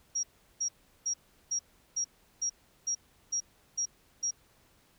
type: tone bursts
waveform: sine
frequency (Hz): 5660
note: F8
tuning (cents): +22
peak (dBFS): -28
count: 10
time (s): 0.15-4.31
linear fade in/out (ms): 10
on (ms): 83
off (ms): 370
effects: pink hiss -65 dBFS RMS until 4.98 s